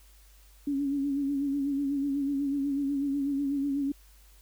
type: tone with vibrato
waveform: sine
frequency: 280 Hz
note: C#4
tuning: 18 cents sharp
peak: -26 dBFS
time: 0.67-3.92 s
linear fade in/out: 5 ms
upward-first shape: sine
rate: 8.1 Hz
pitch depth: 51 cents each way
effects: added 50 Hz sine -54 dBFS peak until 4.41 s + white hiss -61 dBFS RMS until 4.41 s